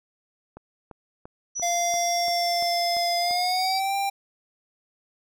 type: click train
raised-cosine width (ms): 1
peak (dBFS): -27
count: 9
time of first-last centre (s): 0.57-3.31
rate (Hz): 2.92
type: linear sweep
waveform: sine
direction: down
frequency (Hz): 5920 to 4700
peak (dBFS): -27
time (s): 1.55-3.8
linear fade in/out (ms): 20
type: tone with pitch glide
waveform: square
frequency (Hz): 693 to 791.5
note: F5 to G5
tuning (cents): -14 to +17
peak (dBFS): -24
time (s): 1.62-4.1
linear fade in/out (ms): 10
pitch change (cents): +231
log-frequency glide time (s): 3.19-3.95
effects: none